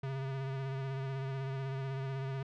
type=tone with vibrato; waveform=square; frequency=134.7 Hz; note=C#3; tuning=49 cents flat; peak=-36 dBFS; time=0.03-2.43 s; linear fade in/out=5 ms; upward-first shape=sine; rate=16 Hz; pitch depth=29 cents each way; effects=low-pass 3000 Hz 12 dB/octave